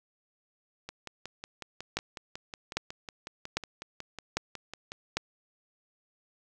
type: two click trains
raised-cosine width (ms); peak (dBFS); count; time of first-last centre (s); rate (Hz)
0.2; -11 / -22; 5 / 23; 1.97-5.17 / 0.89-4.919; 1.25 / 5.46
effects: none